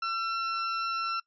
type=tone; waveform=40% pulse; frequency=1349 Hz; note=E6; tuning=40 cents sharp; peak=-28 dBFS; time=0.02-1.2 s; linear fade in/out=5 ms; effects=noise-tail reverb RT60 0.1 s tail -21 dB re dry + resampled to 16000 Hz